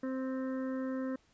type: harmonic tone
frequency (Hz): 261.6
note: C4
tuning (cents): 0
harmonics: 1 / 2 / 4 / 5 / 6 / 7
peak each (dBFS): -34 / -40 / -51 / -52 / -54 / -54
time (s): 0.03-1.16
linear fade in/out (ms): 5
effects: pink hiss -69 dBFS RMS until 1.33 s + resampled to 16000 Hz